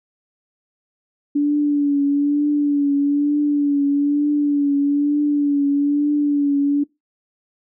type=tone with vibrato; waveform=sine; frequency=288.2 Hz; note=D4; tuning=33 cents flat; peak=-14 dBFS; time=1.35-6.84 s; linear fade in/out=10 ms; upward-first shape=triangle; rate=1.1 Hz; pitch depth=40 cents each way; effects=noise-tail reverb RT60 0.2 s tail -22 dB re dry